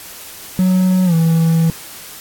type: tone with pitch glide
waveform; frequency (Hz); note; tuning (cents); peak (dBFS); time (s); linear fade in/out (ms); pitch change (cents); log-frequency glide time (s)
triangle; 185 to 163.87; F#3 to E3; 0 to -10; -8; 0.59-1.7; 0; -210; 1.05-1.14
effects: white hiss -34 dBFS RMS until 2.2 s + AAC 64 kbps